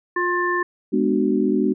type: harmonic tone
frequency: 354.3 Hz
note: F4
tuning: 25 cents sharp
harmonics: 1 / 3 / 5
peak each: -23 / -23 / -23 dBFS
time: 0.16-0.63 s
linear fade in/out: 5 ms
type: chord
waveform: sine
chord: G# half-diminished seventh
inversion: none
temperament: just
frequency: 207.7 / 249.2 / 299 / 373.8 Hz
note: G#3 / B3 / D4 / F#4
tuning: 0 / +16 / +31 / +18 cents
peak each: -22 dBFS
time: 0.92-1.74 s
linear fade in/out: 20 ms
effects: none